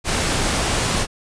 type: noise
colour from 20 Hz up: pink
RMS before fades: -20 dBFS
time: 0.04-1.07 s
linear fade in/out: 50 ms
effects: resampled to 22050 Hz